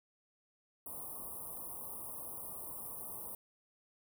white band-stop noise, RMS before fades -45 dBFS, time 0.86-3.35 s, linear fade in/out 2 ms, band 1200 to 9000 Hz, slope 96 dB/octave, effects none

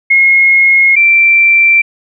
sine tone pair in turn, 2158 / 2349 Hz, C#7 / D7, -47 / 0 cents, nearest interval minor second, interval 147 cents, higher second, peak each -4 dBFS, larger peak neither, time 0.1-0.96 / 0.96-1.82 s, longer neither, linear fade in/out 10 ms, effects none

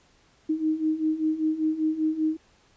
sine beating tone pair, 309.9 / 315 Hz, D#4 / D#4, -7 / +21 cents, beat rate 5.1 Hz, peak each -28 / -24 dBFS, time 0.49-2.37 s, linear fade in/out 10 ms, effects pink hiss -61 dBFS RMS until 2.76 s + resampled to 16000 Hz

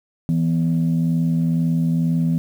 sine tone pair together, 164.81 / 246.9 Hz, E3 / B3, 0 / 0 cents, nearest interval perfect fifth, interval 700 cents, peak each -16 / -21 dBFS, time 0.29-2.38 s, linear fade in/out 0 ms, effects tanh soft clip ceiling -11 dBFS + 8-bit

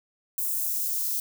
violet noise with high-pass filter sweep, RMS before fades -28 dBFS, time 0.38-1.2 s, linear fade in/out 2 ms, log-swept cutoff 8100 to 4400 Hz, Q 1.1, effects none

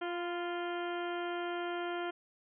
harmonic tone with a mistuned harmonic, 349.2 Hz, F4, in tune, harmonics 1 / 2 / 3 / 4 / 5 / 6 / 7 / 8 / 9, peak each -37 / -40 / -46 / -43 / -49 / -52 / -53 / -55 / -50 dBFS, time 0.01-2.11 s, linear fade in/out 10 ms, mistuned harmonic 3, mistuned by -27 cents, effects none

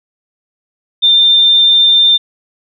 sine tone, 3594 Hz, A7, 36 cents sharp, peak -5 dBFS, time 1.02-2.18 s, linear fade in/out 20 ms, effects none

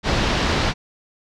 pink low-pass noise, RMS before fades -20 dBFS, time 0.03-0.74 s, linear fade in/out 50 ms, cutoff 5200 Hz, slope 24 dB/octave, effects none

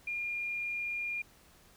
sine tone, 2412 Hz, D7, 46 cents sharp, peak -33 dBFS, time 0.07-1.22 s, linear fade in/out 5 ms, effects pink hiss -61 dBFS RMS until 1.76 s

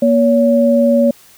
sine tone pair together, 237.3 / 565 Hz, A#3 / C#5, +31 / +33 cents, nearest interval octave + minor third, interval 1502 cents, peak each -11 dBFS, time 0.02-1.11 s, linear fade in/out 5 ms, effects white hiss -45 dBFS RMS until 1.37 s

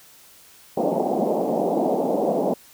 white band-pass noise, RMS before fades -22 dBFS, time 0.77-2.54 s, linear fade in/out 5 ms, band 180 to 770 Hz, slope 48 dB/octave, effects white hiss -50 dBFS RMS until 2.73 s

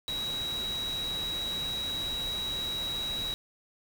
sine tone in noise, 3859 Hz, B7, 41 cents flat, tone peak -31 dBFS, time 0.08-3.34 s, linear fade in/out 0 ms, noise pink, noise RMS -41 dBFS, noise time 0.08-3.34 s, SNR +7 dB, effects none

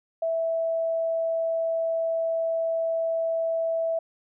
sine tone, 657 Hz, E5, 6 cents flat, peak -23 dBFS, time 0.22-3.99 s, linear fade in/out 5 ms, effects none

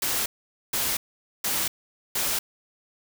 white noise bursts, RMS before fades -26 dBFS, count 4, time 0.02-2.39 s, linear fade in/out 5 ms, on 240 ms, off 470 ms, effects none

